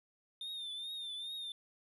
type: tone with vibrato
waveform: triangle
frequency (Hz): 3614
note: A7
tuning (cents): +46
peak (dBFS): -39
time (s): 0.41-1.52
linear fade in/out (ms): 2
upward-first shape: triangle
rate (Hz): 2.4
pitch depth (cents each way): 79
effects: none